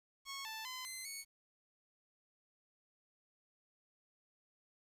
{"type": "tone with pitch steps", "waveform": "10% pulse", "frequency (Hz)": [1099, 881, 1022, 2061, 2217], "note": ["C#6", "A5", "C6", "C7", "C#7"], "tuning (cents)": [-15, 2, -41, -27, 0], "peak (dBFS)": -35, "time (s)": [0.25, 1.25], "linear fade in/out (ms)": 50, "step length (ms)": 200, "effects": ["resampled to 32000 Hz", "11-bit"]}